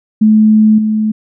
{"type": "tone with level steps", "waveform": "sine", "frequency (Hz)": 215.9, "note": "A3", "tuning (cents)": -33, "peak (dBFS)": [-4, -10], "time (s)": [0.21, 1.12], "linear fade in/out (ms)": 10, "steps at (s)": 0.78, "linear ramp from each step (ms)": 5, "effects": []}